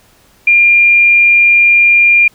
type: tone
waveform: sine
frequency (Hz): 2400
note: D7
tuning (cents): +37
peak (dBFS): -4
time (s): 0.47-2.28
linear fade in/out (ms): 5
effects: pink hiss -48 dBFS RMS until 2.34 s